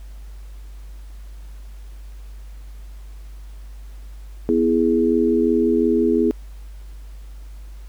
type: chord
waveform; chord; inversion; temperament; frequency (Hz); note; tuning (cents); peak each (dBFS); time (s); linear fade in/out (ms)
sine; E major; second; equal; 246.9 / 329.6 / 415.3; B3 / E4 / G#4; 0 / 0 / 0; -19; 4.49-6.31; 0
effects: added 50 Hz sine -34 dBFS peak until 7.88 s + pink hiss -54 dBFS RMS until 7.88 s